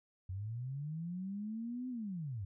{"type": "linear two-way sweep", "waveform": "sine", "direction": "up then down", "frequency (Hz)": [89.5, 257.2, 89.5], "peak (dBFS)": -38, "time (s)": [0.29, 2.45], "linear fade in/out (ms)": 5, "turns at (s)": 1.89, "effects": []}